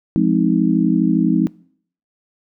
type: chord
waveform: sine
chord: F minor seventh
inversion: none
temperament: just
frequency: 174.61 / 209.5 / 261.9 / 314.3 Hz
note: F3 / Ab3 / C4 / Eb4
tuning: 0 / +15 / +2 / +18 cents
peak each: -18 dBFS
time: 0.16-1.47 s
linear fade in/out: 0 ms
effects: noise-tail reverb RT60 0.6 s tail -23 dB re dry